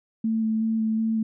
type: tone with vibrato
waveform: sine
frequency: 221.6 Hz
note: A3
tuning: 13 cents sharp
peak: -21 dBFS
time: 0.24-1.23 s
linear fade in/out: 5 ms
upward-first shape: square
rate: 2.7 Hz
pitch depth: 11 cents each way
effects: none